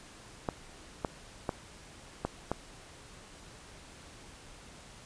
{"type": "clicks", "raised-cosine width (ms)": 1, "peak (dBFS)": -16, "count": 5, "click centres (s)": [0.488, 1.048, 1.492, 2.25, 2.516], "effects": ["pink hiss -52 dBFS RMS until 5.05 s", "resampled to 22050 Hz"]}